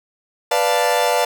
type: chord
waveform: 40% pulse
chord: B half-diminished seventh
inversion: none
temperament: equal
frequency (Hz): 493.9 / 587.3 / 698.5 / 880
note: B4 / D5 / F5 / A5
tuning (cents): 0 / 0 / 0 / 0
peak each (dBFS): -20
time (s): 0.51-1.25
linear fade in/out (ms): 5
effects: none